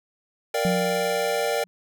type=chord; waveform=square; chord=G minor seventh; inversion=first; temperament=equal; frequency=466.2 / 587.3 / 698.5 / 784 Hz; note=Bb4 / D5 / F5 / G5; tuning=0 / 0 / 0 / 0 cents; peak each=-27 / -27 / -32 / -31 dBFS; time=0.54-1.64 s; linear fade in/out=5 ms
type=tone with exponential decay; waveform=sine; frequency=179.7 Hz; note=F3; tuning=50 cents sharp; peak=-20 dBFS; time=0.65-1.67 s; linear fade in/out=0 ms; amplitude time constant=220 ms
effects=none